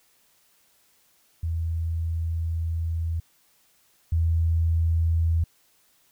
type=tone pair in turn; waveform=sine; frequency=82.41 / 82.41 Hz; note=E2 / E2; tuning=0 / 0 cents; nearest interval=unison; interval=0 cents; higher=neither; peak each=-24 / -19 dBFS; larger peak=second; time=1.43-3.2 / 4.12-5.44 s; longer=first; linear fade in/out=5 ms; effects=white hiss -63 dBFS RMS until 6.11 s